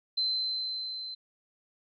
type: tone with level ramp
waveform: sine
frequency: 4078 Hz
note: C8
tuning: 45 cents flat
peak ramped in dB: -25 to -37 dBFS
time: 0.17-1.15 s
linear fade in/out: 10 ms
effects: none